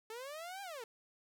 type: linear two-way sweep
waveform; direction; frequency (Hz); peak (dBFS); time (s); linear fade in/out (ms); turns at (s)
sawtooth; up then down; 429.7 to 810 to 429.7; -40; 0.1-0.84; 2; 0.62
effects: none